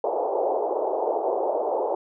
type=band-pass noise; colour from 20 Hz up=pink; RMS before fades=-25 dBFS; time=0.04-1.95 s; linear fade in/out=2 ms; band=380 to 870 Hz; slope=48 dB/octave; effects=none